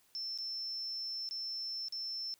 sine tone with dropouts, 5340 Hz, E8, 22 cents sharp, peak -37 dBFS, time 0.15-2.34 s, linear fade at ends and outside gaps 0 ms, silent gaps 0.376-0.386 / 1.289-1.31 / 1.884-1.924 s, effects white hiss -69 dBFS RMS until 2.39 s

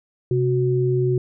sine tone pair together, 130 / 367.7 Hz, C3 / F#4, -11 / -11 cents, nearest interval octave + tritone, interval 1800 cents, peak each -19 / -20 dBFS, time 0.31-1.18 s, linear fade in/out 2 ms, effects none

